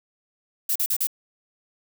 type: noise bursts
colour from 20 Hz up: violet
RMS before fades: -23 dBFS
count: 4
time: 0.69-1.071 s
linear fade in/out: 5 ms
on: 66 ms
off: 39 ms
effects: none